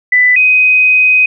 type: tone pair in turn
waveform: sine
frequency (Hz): 1992 / 2510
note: B6 / D#7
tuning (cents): +14 / +15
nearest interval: major third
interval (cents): 401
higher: second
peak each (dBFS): -5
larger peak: neither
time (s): 0.12-0.36 / 0.36-1.26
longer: second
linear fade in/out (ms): 5
effects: none